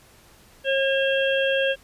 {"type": "harmonic tone", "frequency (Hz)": 541, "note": "C#5", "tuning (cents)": -42, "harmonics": [1, 3, 5, 6], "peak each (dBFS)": [-21, -26, -28, -29], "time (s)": [0.64, 1.76], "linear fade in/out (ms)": 50, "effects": ["pink hiss -53 dBFS RMS until 1.83 s", "resampled to 32000 Hz"]}